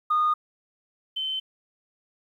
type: tone pair in turn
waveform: sine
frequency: 1228 / 3074 Hz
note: D#6 / G7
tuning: -23 / -35 cents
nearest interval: octave + major third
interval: 1588 cents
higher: second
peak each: -18 / -26 dBFS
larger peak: first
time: 0.1-0.34 / 1.16-1.4 s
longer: neither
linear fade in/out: 10 ms
effects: tanh soft clip ceiling -16 dBFS + 10-bit